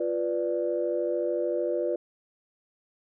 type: chord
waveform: sine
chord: B diminished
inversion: second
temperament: equal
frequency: 349.2 / 493.9 / 587.3 Hz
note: F4 / B4 / D5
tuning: 0 / 0 / 0 cents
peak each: -29 dBFS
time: 0-1.96 s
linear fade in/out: 5 ms
effects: tanh soft clip ceiling -15 dBFS